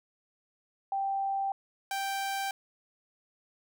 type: tone pair in turn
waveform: sine / sawtooth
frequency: 784 / 784 Hz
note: G5 / G5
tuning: 0 / 0 cents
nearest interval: unison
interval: 0 cents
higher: neither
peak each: -28 / -27 dBFS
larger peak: second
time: 0.92-1.52 / 1.91-2.51 s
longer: neither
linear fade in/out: 2 ms
effects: none